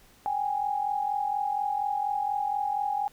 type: tone pair together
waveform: sine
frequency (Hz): 782.8 / 827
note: G5 / G#5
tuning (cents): -3 / -8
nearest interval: minor second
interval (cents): 95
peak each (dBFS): -31 / -27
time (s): 0.26-3.08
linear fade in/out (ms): 0
effects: pink hiss -58 dBFS RMS until 3.12 s